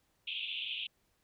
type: band-pass noise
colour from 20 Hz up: white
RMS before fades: -39 dBFS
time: 0.27-0.87 s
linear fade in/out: 5 ms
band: 2500 to 3500 Hz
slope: 96 dB/octave
effects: pink hiss -75 dBFS RMS until 1.23 s